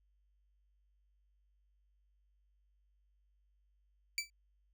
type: tone with exponential decay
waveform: 20% pulse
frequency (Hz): 2321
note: D7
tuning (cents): -21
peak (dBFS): -25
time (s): 4.18-4.3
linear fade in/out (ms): 1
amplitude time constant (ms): 26
effects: added 50 Hz sine -70 dBFS peak until 4.73 s